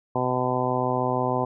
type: harmonic tone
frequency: 126.4 Hz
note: B2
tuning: 41 cents sharp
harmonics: 1 / 2 / 3 / 4 / 5 / 6 / 7 / 8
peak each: -30 / -30 / -30 / -30 / -30 / -30 / -30 / -30 dBFS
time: 0.15-1.45 s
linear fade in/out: 5 ms
effects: none